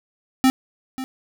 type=tone with echo; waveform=square; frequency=261.6 Hz; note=C4; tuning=in tune; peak=-13 dBFS; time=0.44-0.5 s; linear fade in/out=0 ms; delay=540 ms; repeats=1; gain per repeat=-14 dB; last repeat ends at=1.04 s; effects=none